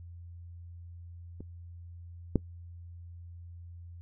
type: clicks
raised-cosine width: 3 ms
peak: -29 / -11 dBFS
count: 2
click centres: 1.406 / 2.357 s
effects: noise-tail reverb RT60 0.1 s tail -21 dB re dry + added 86 Hz sine -44 dBFS peak until 4.01 s